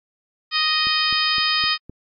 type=harmonic tone; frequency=622.3 Hz; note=D#5; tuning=in tune; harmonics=2 / 3 / 4 / 5 / 6 / 7 / 8; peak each=-25 / -26 / -26 / -25 / -27 / -27 / -23 dBFS; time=0.51-1.78 s; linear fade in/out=50 ms
type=click train; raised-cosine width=3 ms; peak=-24 dBFS; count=5; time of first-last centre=0.87-1.896 s; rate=3.9 Hz
effects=AAC 64 kbps